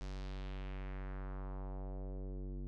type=tone with low-pass filter sweep; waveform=square; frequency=47.64 Hz; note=G1; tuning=49 cents flat; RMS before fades=-43 dBFS; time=0.01-2.67 s; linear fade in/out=0 ms; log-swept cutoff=5900 to 290 Hz; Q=1.7; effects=none